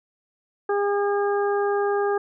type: harmonic tone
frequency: 405.5 Hz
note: G#4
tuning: 41 cents flat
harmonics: 1 / 2 / 3 / 4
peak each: -21 / -27 / -31 / -33 dBFS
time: 0.69-2.18 s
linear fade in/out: 5 ms
effects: none